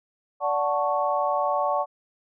sine chord, D major seventh, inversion none, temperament equal with one note detuned, 581.6 / 740 / 880 / 1108.7 Hz, D5 / F#5 / A5 / C#6, -17 / 0 / 0 / 0 cents, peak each -26 / -27 / -28 / -27 dBFS, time 0.4-1.86 s, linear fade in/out 50 ms, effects none

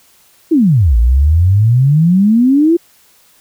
sine exponential two-way sweep, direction down then up, 349.2 to 55 to 349.2 Hz, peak -6 dBFS, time 0.51-2.77 s, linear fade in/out 10 ms, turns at 0.97 s, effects white hiss -49 dBFS RMS until 3.4 s

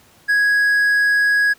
triangle tone, 1661.2 Hz, G#6, in tune, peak -11 dBFS, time 0.28-1.54 s, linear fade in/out 20 ms, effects pink hiss -51 dBFS RMS until 1.58 s + high-pass 80 Hz 12 dB/octave

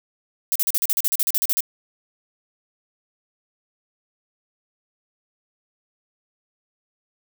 violet noise bursts, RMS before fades -20 dBFS, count 15, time 0.52-1.605 s, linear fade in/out 0 ms, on 35 ms, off 40 ms, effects none

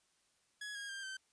sawtooth tone with pitch steps, 1679 / 1634 / 1590.3 / 1547.7 Hz, G#6 / G#6 / G6 / G6, +18 / -29 / +24 / -23 cents, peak -39 dBFS, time 0.61-1.17 s, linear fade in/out 5 ms, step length 140 ms, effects white hiss -75 dBFS RMS until 1.32 s + resampled to 22050 Hz

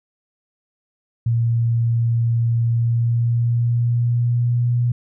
sine tone with pitch glide, 116.54 to 120.86 Hz, A#2 to B2, 0 to -37 cents, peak -15 dBFS, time 1.26-4.92 s, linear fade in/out 5 ms, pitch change +63 cents, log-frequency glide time 2.65-4.69 s, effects none

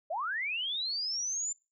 sine linear sweep, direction up, 580 to 7230 Hz, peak -31 dBFS, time 0.1-1.53 s, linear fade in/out 10 ms, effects noise-tail reverb RT60 0.3 s tail -25 dB re dry

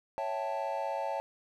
triangle chord, A dominant seventh, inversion first, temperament equal, 554.4 / 659.3 / 784 / 880 Hz, C#5 / E5 / G5 / A5, 0 / 0 / 0 / 0 cents, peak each -35 / -36 / -37 / -34 dBFS, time 0.18-1.2 s, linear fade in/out 0 ms, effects none

